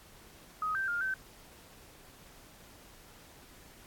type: tone with pitch steps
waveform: sine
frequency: 1257 / 1564 / 1409 / 1541 Hz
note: D#6 / G6 / F6 / G6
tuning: +17 / -4 / +15 / -30 cents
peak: -30 dBFS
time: 0.62-1.14 s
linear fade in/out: 2 ms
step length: 130 ms
effects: pink hiss -56 dBFS RMS until 3.86 s + AAC 64 kbps